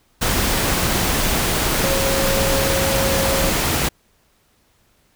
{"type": "tone in noise", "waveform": "sine", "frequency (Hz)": 542, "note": "C#5", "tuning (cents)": -39, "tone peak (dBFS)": -21, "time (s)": [1.83, 3.5], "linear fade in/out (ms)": 10, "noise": "pink", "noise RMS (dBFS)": -19, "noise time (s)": [0.21, 3.89], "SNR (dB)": -5, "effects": ["pink hiss -60 dBFS RMS until 5.15 s"]}